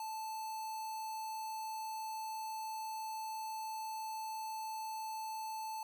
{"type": "tone with notch filter", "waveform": "square", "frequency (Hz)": 877, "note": "A5", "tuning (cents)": -6, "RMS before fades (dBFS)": -42, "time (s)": [0, 5.83], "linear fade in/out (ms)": 2, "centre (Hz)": 2300, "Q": 1.7, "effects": []}